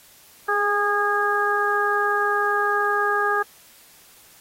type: harmonic tone with a mistuned harmonic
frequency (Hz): 409.6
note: G#4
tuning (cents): -24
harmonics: 1 / 2 / 3 / 4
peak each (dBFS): -25 / -26 / -23 / -23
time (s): 0.48-3.43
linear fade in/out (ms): 10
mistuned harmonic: 1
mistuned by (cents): +18
effects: white hiss -51 dBFS RMS until 4.4 s + AAC 48 kbps